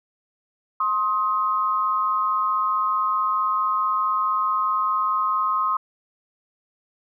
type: tone pair together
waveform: sine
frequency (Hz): 1057.4 / 1262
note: C6 / D#6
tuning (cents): +18 / +24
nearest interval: minor third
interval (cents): 306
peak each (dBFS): -22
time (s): 0.8-5.77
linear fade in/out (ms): 5
effects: none